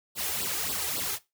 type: noise with flanger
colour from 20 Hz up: white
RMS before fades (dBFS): -31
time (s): 0.15-1.19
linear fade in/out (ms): 50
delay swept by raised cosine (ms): 0.22 to 2.52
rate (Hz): 3.6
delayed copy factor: +0.9
effects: noise-tail reverb RT60 0.2 s tail -17 dB re dry + high-pass 60 Hz 12 dB/octave